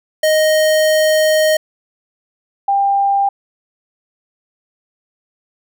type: tone pair in turn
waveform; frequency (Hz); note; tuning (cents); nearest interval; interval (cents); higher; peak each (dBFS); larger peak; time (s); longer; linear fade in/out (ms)
square / sine; 622.3 / 795.4; D#5 / G5; 0 / +25; major third; 425; second; -11; neither; 0.23-1.57 / 2.68-3.29; first; 5
effects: none